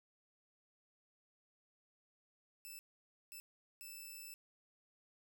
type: tone bursts at uneven times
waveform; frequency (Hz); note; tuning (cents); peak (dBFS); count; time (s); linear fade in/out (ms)
5% pulse; 2637; E7; 0; -40; 3; 2.65-2.79 / 3.32-3.4 / 3.81-4.34; 0
effects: none